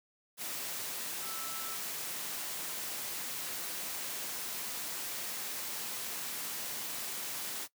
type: tone in noise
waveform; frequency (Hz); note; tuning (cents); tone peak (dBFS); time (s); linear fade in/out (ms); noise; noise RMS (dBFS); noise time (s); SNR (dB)
sine; 1318.5; E6; 0; -45; 1.22-1.78; 50; white; -39; 0.37-7.68; -9
effects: noise-tail reverb RT60 0.1 s tail -19 dB re dry + high-pass 150 Hz 12 dB/octave